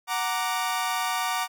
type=chord; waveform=sawtooth; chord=Gb augmented; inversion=none; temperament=equal; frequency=740 / 932.3 / 1174.7 Hz; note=Gb5 / Bb5 / D6; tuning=0 / 0 / 0 cents; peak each=-26 dBFS; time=0.07-1.48 s; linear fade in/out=50 ms; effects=none

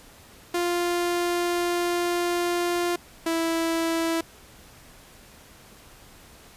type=tone pair in turn; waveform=sawtooth; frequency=349.2 / 329.6 Hz; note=F4 / E4; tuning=0 / 0 cents; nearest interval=minor second; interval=100 cents; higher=first; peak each=-19 dBFS; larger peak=neither; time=0.54-2.96 / 3.26-4.21 s; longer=first; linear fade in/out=5 ms; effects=pink hiss -50 dBFS RMS until 6.56 s + resampled to 32000 Hz

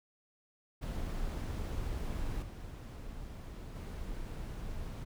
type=noise with level steps; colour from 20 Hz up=brown; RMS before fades=-37 / -44 / -41 dBFS; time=0.81-5.05 s; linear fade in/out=20 ms; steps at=2.42 / 3.75 s; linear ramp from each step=5 ms; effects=none

